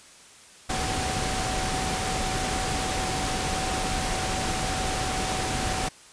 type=tone in noise; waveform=sine; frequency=753 Hz; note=F#5; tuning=30 cents sharp; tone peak=-32 dBFS; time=0.69-5.89 s; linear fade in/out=10 ms; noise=pink; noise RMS=-28 dBFS; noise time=0.69-5.89 s; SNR=-7 dB; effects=white hiss -50 dBFS RMS until 6.12 s + resampled to 22050 Hz